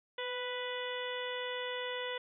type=harmonic tone with a mistuned harmonic; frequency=493.9 Hz; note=B4; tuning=in tune; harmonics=1 / 2 / 3 / 4 / 5 / 6 / 7; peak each=-39 / -44 / -46 / -43 / -51 / -45 / -45 dBFS; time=0.18-2.18 s; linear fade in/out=5 ms; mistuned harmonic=1; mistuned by=+19 cents; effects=none